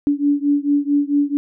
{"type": "beating tone pair", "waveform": "sine", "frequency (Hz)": [285.7, 290.2], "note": ["D4", "D4"], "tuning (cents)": [-48, -21], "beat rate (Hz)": 4.5, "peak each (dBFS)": [-17, -18], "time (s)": [0.07, 1.37], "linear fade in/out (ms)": 0, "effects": []}